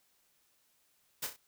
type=noise with echo; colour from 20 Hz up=white; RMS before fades=-36 dBFS; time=1.22-1.27 s; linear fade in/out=10 ms; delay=32 ms; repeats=3; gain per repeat=-7 dB; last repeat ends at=1.366 s; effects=white hiss -72 dBFS RMS until 1.47 s